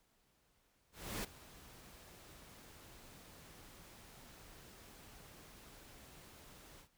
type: noise with ADSR envelope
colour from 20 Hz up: pink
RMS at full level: -40 dBFS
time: 0.92-6.89 s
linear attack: 320 ms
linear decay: 11 ms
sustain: -18 dB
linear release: 94 ms
effects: pink hiss -75 dBFS RMS until 6.97 s